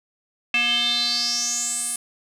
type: tone with band-pass filter sweep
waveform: square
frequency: 239.2 Hz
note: A#3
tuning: 45 cents sharp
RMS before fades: -23 dBFS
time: 0.54-1.96 s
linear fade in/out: 2 ms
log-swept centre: 2600 to 9800 Hz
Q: 7.3
effects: none